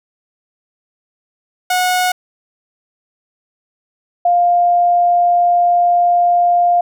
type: tone pair in turn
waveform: sawtooth / sine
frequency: 730 / 701.7 Hz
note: F#5 / F5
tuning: -24 / +8 cents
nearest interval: minor second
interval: 68 cents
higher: first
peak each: -9 dBFS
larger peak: neither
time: 1.7-2.12 / 4.25-6.81 s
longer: second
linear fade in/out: 5 ms
effects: none